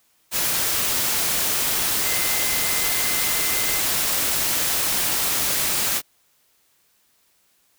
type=tone in noise; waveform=sine; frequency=2064 Hz; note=C7; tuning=24 cents flat; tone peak=-31 dBFS; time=2.01-3.82 s; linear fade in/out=50 ms; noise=white; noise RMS=-22 dBFS; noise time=0.31-6.02 s; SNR=-12 dB; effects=white hiss -63 dBFS RMS until 7.78 s